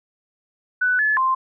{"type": "tone with pitch steps", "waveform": "sine", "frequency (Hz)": [1492, 1721, 1047], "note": ["F#6", "A6", "C6"], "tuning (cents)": [14, -39, 1], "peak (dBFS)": -16, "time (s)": [0.81, 1.35], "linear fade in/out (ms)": 10, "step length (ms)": 180, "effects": []}